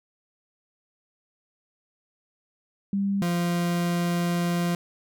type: tone pair in turn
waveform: sine / 40% pulse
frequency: 198.2 / 173.45 Hz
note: G3 / F3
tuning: +19 / -12 cents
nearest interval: major second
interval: 231 cents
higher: first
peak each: -22 dBFS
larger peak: neither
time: 2.93-3.22 / 3.22-4.75 s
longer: second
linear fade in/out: 2 ms
effects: none